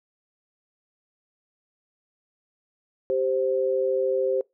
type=tone pair together; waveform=sine; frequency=390.1 / 523.3 Hz; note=G4 / C5; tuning=-8 / 0 cents; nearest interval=perfect fourth; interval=508 cents; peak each=-25 / -23 dBFS; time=3.1-4.41 s; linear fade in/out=0 ms; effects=noise-tail reverb RT60 0.2 s tail -24 dB re dry